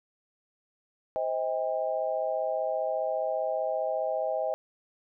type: tone cluster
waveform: sine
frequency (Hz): 521 / 636 / 802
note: C5 / D#5 / G5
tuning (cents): -7 / +38 / +39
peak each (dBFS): -32 / -29 / -34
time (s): 1.16-4.54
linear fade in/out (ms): 0
effects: none